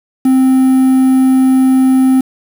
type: tone with quantisation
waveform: triangle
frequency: 261.6 Hz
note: C4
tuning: in tune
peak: -4 dBFS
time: 0.25-2.21 s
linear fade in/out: 5 ms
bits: 5
effects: none